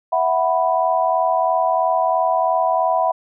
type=chord; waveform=sine; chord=E suspended second; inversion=none; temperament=equal with one note detuned; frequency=657 / 740 / 987.8 Hz; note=E5 / F#5 / B5; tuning=-6 / 0 / 0 cents; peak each=-19 / -19 / -20 dBFS; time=0.12-3.12 s; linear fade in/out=10 ms; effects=none